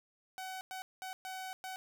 sawtooth tone bursts at uneven times, 753 Hz, F#5, 30 cents sharp, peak -37 dBFS, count 5, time 0.38-0.61 / 0.71-0.82 / 1.02-1.13 / 1.25-1.53 / 1.64-1.76 s, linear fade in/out 0 ms, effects none

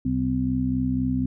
harmonic tone, 64 Hz, C2, 38 cents flat, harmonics 1 / 2 / 3 / 4, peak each -31 / -28 / -31 / -23 dBFS, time 0.05-1.26 s, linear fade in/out 5 ms, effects none

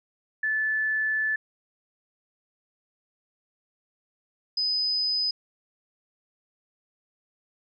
sine tone pair in turn, 1742 / 5012 Hz, A6 / D#8, -18 / +12 cents, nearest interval octave + tritone, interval 1830 cents, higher second, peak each -23 / -23 dBFS, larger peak neither, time 0.43-1.36 / 4.57-5.31 s, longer first, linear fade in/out 5 ms, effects none

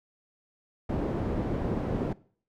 white low-pass noise, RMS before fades -30 dBFS, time 0.89-2.13 s, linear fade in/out 5 ms, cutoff 360 Hz, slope 12 dB/octave, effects noise-tail reverb RT60 0.5 s tail -21 dB re dry

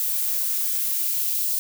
violet noise with high-pass filter sweep, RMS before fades -24 dBFS, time 0-1.59 s, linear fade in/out 0 ms, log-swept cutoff 540 to 3700 Hz, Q 1.1, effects none

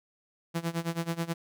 sawtooth tone with tremolo, 167.3 Hz, E3, 26 cents sharp, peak -23 dBFS, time 0.54-1.34 s, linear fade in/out 20 ms, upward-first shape sine, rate 9.3 Hz, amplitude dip 90%, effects none

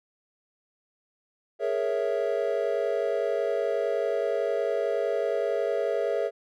triangle chord, A# half-diminished seventh, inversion third, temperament equal, 415.3 / 466.2 / 554.4 / 659.3 Hz, G#4 / A#4 / C#5 / E5, 0 / 0 / 0 / 0 cents, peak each -28 dBFS, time 1.59-6.31 s, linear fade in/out 50 ms, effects none

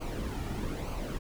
brown noise with flanger, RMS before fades -35 dBFS, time 0-1.19 s, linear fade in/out 20 ms, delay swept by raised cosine 0.55 to 1.95 ms, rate 1.1 Hz, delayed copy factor -0.55, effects none

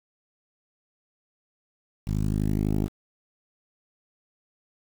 10% pulse tone with low-pass filter sweep, 51.91 Hz, G#1, in tune, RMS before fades -25 dBFS, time 2.05-2.89 s, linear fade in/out 50 ms, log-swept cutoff 160 to 450 Hz, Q 1, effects 7-bit

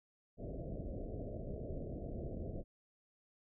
pink low-pass noise, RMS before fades -43 dBFS, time 0.37-2.64 s, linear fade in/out 50 ms, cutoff 670 Hz, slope 96 dB/octave, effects none

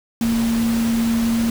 sine tone in noise, 230 Hz, A#3, 23 cents flat, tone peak -16 dBFS, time 0.21-1.5 s, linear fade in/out 2 ms, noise pink, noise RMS -29 dBFS, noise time 0.21-1.5 s, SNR +10 dB, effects none

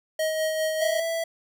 square tone with tremolo, 630 Hz, D#5, 21 cents sharp, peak -23 dBFS, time 0.19-1 s, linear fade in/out 5 ms, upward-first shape sine, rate 5 Hz, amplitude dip 35%
square tone, 660 Hz, E5, 2 cents sharp, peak -26 dBFS, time 0.81-1.24 s, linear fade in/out 5 ms
effects none

